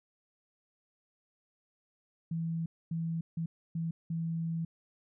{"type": "tone bursts at uneven times", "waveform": "sine", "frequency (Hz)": 164.81, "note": "E3", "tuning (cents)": 0, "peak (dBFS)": -31, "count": 5, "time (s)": [[2.31, 2.66], [2.91, 3.21], [3.37, 3.46], [3.75, 3.91], [4.1, 4.65]], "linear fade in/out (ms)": 5, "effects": []}